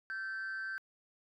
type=tone with amplitude modulation; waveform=sine; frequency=1552 Hz; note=G6; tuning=18 cents flat; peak=-32 dBFS; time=0.1-0.78 s; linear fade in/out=0 ms; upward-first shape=sine; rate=200 Hz; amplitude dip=65%; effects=tanh soft clip ceiling -34 dBFS